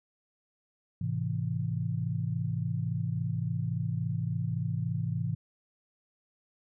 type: chord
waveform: sine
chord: A minor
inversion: none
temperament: equal with one note detuned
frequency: 107.24 / 130.81 / 164.81 Hz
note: A2 / C3 / E3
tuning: -44 / 0 / 0 cents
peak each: -33 dBFS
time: 1.01-5.35 s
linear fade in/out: 5 ms
effects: none